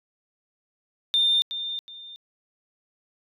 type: tone with echo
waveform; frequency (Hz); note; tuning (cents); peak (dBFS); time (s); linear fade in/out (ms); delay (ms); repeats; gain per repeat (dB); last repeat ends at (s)
sine; 3608; A7; +43; -17; 1.14-1.42; 0; 370; 2; -11; 2.16
effects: tanh soft clip ceiling -13 dBFS